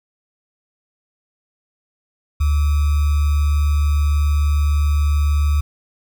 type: tone with sample-and-hold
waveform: sine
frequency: 73.42 Hz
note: D2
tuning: in tune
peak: -13 dBFS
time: 2.4-5.61 s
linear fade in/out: 10 ms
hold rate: 1225 Hz
effects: none